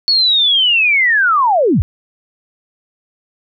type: linear sweep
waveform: sine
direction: down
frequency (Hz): 4435 to 52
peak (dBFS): -9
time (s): 0.08-1.82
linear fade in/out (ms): 0
effects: none